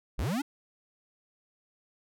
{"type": "linear sweep", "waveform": "square", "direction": "up", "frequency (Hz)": [31.29, 302.4], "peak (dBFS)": -29, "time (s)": [0.18, 0.42], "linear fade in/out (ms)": 10, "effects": []}